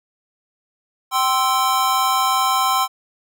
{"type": "chord", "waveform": "square", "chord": "C major", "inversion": "second", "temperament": "equal with one note detuned", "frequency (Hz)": [774.1, 1046.5, 1318.5], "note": ["G5", "C6", "E6"], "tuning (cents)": [-22, 0, 0], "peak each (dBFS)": [-22, -19, -23], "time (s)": [1.11, 2.88], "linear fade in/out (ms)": 50, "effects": []}